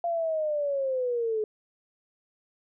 sine linear sweep, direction down, 692 to 423.4 Hz, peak -25 dBFS, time 0.04-1.44 s, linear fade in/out 2 ms, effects none

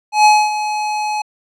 square tone with ADSR envelope, 847 Hz, G#5, 34 cents sharp, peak -6 dBFS, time 0.12-1.22 s, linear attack 130 ms, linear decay 250 ms, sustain -12 dB, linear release 6 ms, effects low-pass 7000 Hz 12 dB/octave

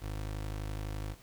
25% pulse tone, 51.91 Hz, G#1, in tune, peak -32 dBFS, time 0-1.16 s, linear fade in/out 50 ms, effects pink hiss -58 dBFS RMS until 1.22 s

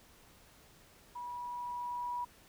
sine tone with level ramp, 972 Hz, B5, 28 cents flat, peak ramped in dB -40 to -34 dBFS, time 1.15-2.25 s, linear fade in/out 10 ms, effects pink hiss -61 dBFS RMS until 2.48 s

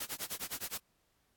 white noise with tremolo, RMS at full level -37 dBFS, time 0-0.78 s, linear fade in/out 5 ms, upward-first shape sine, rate 9.7 Hz, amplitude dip 100%, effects pink hiss -75 dBFS RMS until 1.36 s + AAC 64 kbps

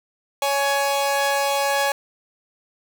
sawtooth tone pair together, 559 / 837.6 Hz, C#5 / G#5, +14 / +15 cents, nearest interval perfect fifth, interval 701 cents, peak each -18 dBFS, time 0.42-1.92 s, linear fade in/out 2 ms, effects none

